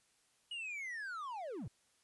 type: linear sweep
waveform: triangle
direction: down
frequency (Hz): 2919 to 83.1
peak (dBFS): -39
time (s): 0.51-1.68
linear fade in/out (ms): 5
effects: white hiss -73 dBFS RMS until 2.03 s + resampled to 24000 Hz